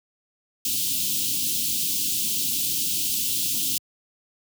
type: band-stop noise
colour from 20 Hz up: white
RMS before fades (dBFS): -25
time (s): 0.65-3.78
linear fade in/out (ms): 2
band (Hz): 330 to 2800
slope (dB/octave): 48
effects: high-pass 100 Hz 12 dB/octave